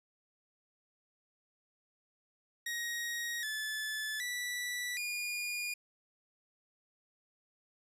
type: tone with pitch steps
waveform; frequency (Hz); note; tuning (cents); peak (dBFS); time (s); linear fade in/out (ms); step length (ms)
sawtooth; 1885 / 1735 / 1962 / 2432; A#6 / A6 / B6 / D#7; +19 / -25 / -12 / -40; -32; 2.66-5.74; 5; 770
effects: resampled to 32000 Hz